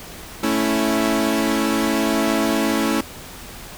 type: chord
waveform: sawtooth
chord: A major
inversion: none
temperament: equal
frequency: 220 / 277.2 / 329.6 Hz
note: A3 / C#4 / E4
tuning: 0 / 0 / 0 cents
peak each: -18 dBFS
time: 0.43-3.01 s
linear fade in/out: 5 ms
effects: pink hiss -37 dBFS RMS until 3.77 s